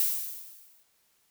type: noise with exponential decay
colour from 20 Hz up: violet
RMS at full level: -24 dBFS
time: 0-0.83 s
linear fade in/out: 1 ms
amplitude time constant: 180 ms
effects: white hiss -69 dBFS RMS until 1.3 s